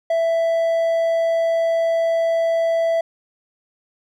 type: tone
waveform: triangle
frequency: 662 Hz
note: E5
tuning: 7 cents sharp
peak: -14 dBFS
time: 0.1-3.01 s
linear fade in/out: 5 ms
effects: none